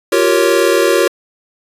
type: chord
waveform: square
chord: G half-diminished seventh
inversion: third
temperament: equal with one note detuned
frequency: 349.2 / 387.3 / 466.2 / 554.4 Hz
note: F4 / G4 / Bb4 / Db5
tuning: 0 / -21 / 0 / 0 cents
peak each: -16 dBFS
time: 0.12-1.08 s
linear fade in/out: 5 ms
effects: resampled to 32000 Hz